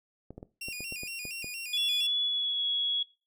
clicks, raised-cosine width 2 ms, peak -29 dBFS, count 9, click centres 0.306 / 0.38 / 0.429 / 0.685 / 0.806 / 0.924 / 1.034 / 1.253 / 1.444 s
sawtooth tone with vibrato, 2594 Hz, E7, 28 cents flat, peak -33 dBFS, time 0.61-2.07 s, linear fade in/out 5 ms, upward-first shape square, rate 4.3 Hz, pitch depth 95 cents each way
sine tone with pitch glide, 3412 to 3348 Hz, G#7 to G#7, +46 to +13 cents, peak -27 dBFS, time 1.73-3.03 s, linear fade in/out 5 ms, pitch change -33 cents, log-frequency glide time 2.21-2.66 s
effects noise-tail reverb RT60 0.3 s tail -18 dB re dry

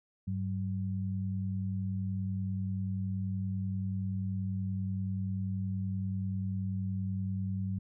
sine tone pair together, 99.09 / 189.5 Hz, G2 / F#3, +19 / +42 cents, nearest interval major seventh, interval 1123 cents, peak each -33 / -35 dBFS, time 0.27-7.79 s, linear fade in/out 10 ms, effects none

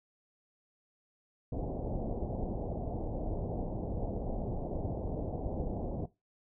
pink low-pass noise, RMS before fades -36 dBFS, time 1.52-6.06 s, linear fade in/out 5 ms, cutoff 760 Hz, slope 48 dB/octave, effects noise-tail reverb RT60 0.2 s tail -17 dB re dry

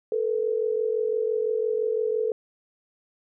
sine tone pair together, 437.8 / 483.7 Hz, A4 / B4, -9 / -36 cents, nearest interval major second, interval 173 cents, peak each -24 / -27 dBFS, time 0.12-2.32 s, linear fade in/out 2 ms, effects none

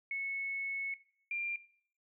sine tone pair in turn, 2200 / 2385 Hz, C#7 / D7, -14 / +26 cents, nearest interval minor second, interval 140 cents, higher second, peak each -34 / -34 dBFS, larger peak neither, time 0.11-0.94 / 1.31-1.56 s, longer first, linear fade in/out 2 ms, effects noise-tail reverb RT60 0.6 s tail -19 dB re dry

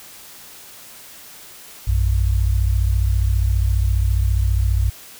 sine tone pair together, 59.22 / 94 Hz, A#1 / F#2, +28 / +28 cents, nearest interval minor sixth, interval 800 cents, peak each -16 / -19 dBFS, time 1.87-4.9 s, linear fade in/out 10 ms, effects white hiss -41 dBFS RMS until 5.19 s

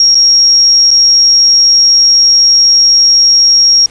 sine tone with dropouts, 5588 Hz, F8, in tune, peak -3 dBFS, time 0-3.86 s, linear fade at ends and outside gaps 2 ms, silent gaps 0.147-0.152 / 0.907-0.912 s, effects pink hiss -38 dBFS RMS until 3.9 s + resampled to 22050 Hz

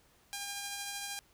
5% pulse tone with tremolo, 805 Hz, G5, 46 cents sharp, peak -25 dBFS, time 0.33-1.19 s, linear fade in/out 0 ms, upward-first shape triangle, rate 13 Hz, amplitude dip 30%, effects pink hiss -66 dBFS RMS until 1.33 s

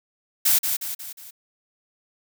blue noise with echo, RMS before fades -18 dBFS, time 0.45-0.59 s, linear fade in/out 10 ms, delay 180 ms, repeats 4, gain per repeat -6 dB, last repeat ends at 1.31 s, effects none

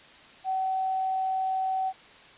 sine tone, 759 Hz, F#5, 44 cents sharp, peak -25 dBFS, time 0.44-1.93 s, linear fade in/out 50 ms, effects white hiss -51 dBFS RMS until 2.37 s + resampled to 8000 Hz

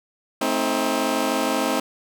15% pulse chord, A diminished, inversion none, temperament just, 220 / 264 / 316.8 Hz, A3 / C4 / Eb4, 0 / +16 / +31 cents, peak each -21 / -17 / -19 dBFS, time 0.41-1.8 s, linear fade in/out 5 ms, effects none

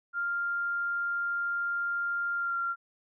sine tone with pitch glide, 1396.9 to 1380.9 Hz, F6 to F6, 0 to -20 cents, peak -28 dBFS, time 0.13-2.76 s, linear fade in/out 50 ms, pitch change -20 cents, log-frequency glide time 2.35-2.56 s, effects none

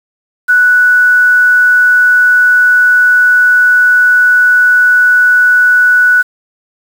sine tone with quantisation, 1480 Hz, F#6, in tune, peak -4 dBFS, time 0.48-6.23 s, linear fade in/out 20 ms, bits 5, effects none

